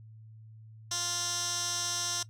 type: tone with band-pass filter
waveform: 15% pulse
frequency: 349.2 Hz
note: F4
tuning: in tune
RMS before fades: -33 dBFS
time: 0.91-2.23 s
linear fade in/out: 5 ms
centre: 5800 Hz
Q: 2.4
effects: noise-tail reverb RT60 0.1 s tail -19 dB re dry + added 110 Hz sine -48 dBFS peak until 2.29 s